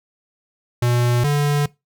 square tone pair in turn, 121.2 / 145.47 Hz, B2 / D3, -32 / -16 cents, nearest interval minor third, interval 316 cents, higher second, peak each -16 dBFS, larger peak neither, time 0.82-1.24 / 1.24-1.66 s, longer neither, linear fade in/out 5 ms, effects noise-tail reverb RT60 0.2 s tail -21 dB re dry

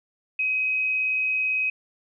sine tone with amplitude modulation, 2530 Hz, D#7, 28 cents sharp, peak -20 dBFS, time 0.39-1.7 s, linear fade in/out 5 ms, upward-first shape sine, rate 118 Hz, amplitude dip 30%, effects none

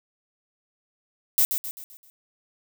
violet noise with echo, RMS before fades -19 dBFS, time 1.38-1.45 s, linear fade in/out 0 ms, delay 130 ms, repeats 5, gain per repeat -7 dB, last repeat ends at 2.1 s, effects none

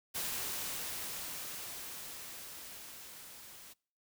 white noise with level ramp, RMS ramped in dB -37 to -53 dBFS, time 0.14-3.74 s, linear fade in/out 20 ms, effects noise-tail reverb RT60 0.5 s tail -26 dB re dry

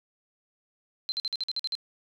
sine tone bursts, 4106 Hz, C8, 33 cents flat, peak -27 dBFS, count 9, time 1.09-1.752 s, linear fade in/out 0 ms, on 30 ms, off 49 ms, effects none

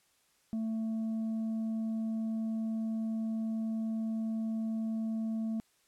sine tone with tanh clipping, 222.4 Hz, A3, 19 cents sharp, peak -32 dBFS, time 0.53-5.6 s, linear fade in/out 0 ms, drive 3 dB, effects white hiss -70 dBFS RMS until 5.87 s + low-pass 11000 Hz 12 dB/octave

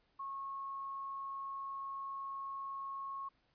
sine tone, 1093 Hz, C#6, 25 cents flat, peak -40 dBFS, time 0.19-3.29 s, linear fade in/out 10 ms, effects pink hiss -75 dBFS RMS until 3.54 s + resampled to 11025 Hz

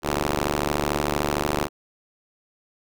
5% pulse ring-modulated tone, 73.42 Hz, D2, in tune, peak -8 dBFS, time 0.02-1.69 s, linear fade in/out 50 ms, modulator 355 Hz, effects none

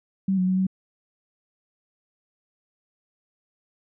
sine tone with pitch steps, 192.4 / 184 / 186.5 / 188.6 Hz, G3 / F#3 / F#3 / F#3, -32 / -9 / +14 / +33 cents, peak -19 dBFS, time 0.28-0.668 s, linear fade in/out 5 ms, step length 97 ms, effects none

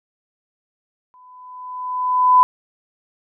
sine tone with exponential growth, 1003 Hz, B5, 26 cents sharp, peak -6 dBFS, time 1.14-2.43 s, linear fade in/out 0 ms, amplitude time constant 280 ms, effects none

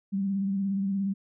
sine tone with vibrato, 196 Hz, G3, in tune, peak -25 dBFS, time 0.12-1.14 s, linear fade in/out 20 ms, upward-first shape sine, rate 17 Hz, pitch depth 38 cents each way, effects none

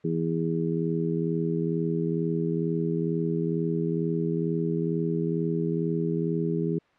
harmonic tone, 82.2 Hz, E2, 4 cents flat, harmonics 2 / 3 / 4 / 5, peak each -27 / -33 / -31 / -30 dBFS, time 0.04-6.79 s, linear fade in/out 10 ms, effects white hiss -62 dBFS RMS until 6.98 s + low-pass 2000 Hz 12 dB/octave

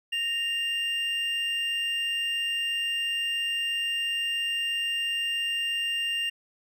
triangle tone pair together, 1849 / 2797 Hz, A#6 / F7, -15 / +2 cents, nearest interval perfect fifth, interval 717 cents, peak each -33 / -25 dBFS, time 0.12-6.3 s, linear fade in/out 10 ms, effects none

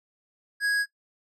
triangle tone with tanh clipping, 1656 Hz, G#6, 5 cents flat, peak -24 dBFS, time 0.6-0.86 s, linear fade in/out 50 ms, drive 16 dB, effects noise-tail reverb RT60 0.1 s tail -17 dB re dry

